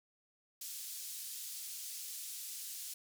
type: band-pass noise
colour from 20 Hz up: white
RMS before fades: -45 dBFS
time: 0.61-2.94 s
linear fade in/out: 5 ms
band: 4400 to 14000 Hz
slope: 12 dB/octave
effects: none